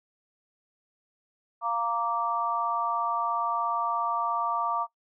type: tone cluster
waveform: sine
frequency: 696 / 930 / 1167 Hz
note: F5 / A#5 / D6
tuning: -6 / -4 / -11 cents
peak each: -33 / -30 / -28 dBFS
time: 1.61-4.87 s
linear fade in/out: 50 ms
effects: noise-tail reverb RT60 0.1 s tail -17 dB re dry